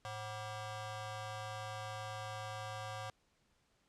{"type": "ring-modulated tone", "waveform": "20% pulse", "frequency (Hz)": 428.1, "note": "A4", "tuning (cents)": -47, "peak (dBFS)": -34, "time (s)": [0.05, 3.1], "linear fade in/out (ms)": 0, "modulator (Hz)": 319, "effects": ["pink hiss -75 dBFS RMS until 3.88 s", "low-pass 8000 Hz 12 dB/octave"]}